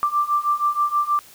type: beating tone pair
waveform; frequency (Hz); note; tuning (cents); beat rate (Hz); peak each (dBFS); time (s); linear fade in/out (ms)
sine; 1174.7 / 1181; D6 / D6; 0 / +9; 6.3; -22 / -20; 0.03-1.19; 0
effects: white hiss -47 dBFS RMS until 1.34 s